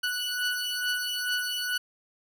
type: beating tone pair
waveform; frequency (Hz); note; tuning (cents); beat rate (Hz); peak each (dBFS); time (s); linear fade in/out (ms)
20% pulse; 1477 / 1479.3; F#6 / F#6; -3 / -1; 2.3; -25 / -27; 0.03-1.78; 10
effects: none